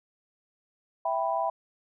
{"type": "chord", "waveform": "sine", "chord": "E minor", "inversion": "none", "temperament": "equal", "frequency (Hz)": [659.3, 784, 987.8], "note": ["E5", "G5", "B5"], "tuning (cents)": [0, 0, 0], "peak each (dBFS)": [-29, -30, -30], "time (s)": [1.05, 1.5], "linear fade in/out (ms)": 5, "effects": []}